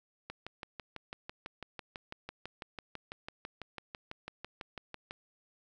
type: click train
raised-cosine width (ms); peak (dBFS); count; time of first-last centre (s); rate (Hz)
0.3; -25; 30; 0.3-5.109; 6.03
effects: none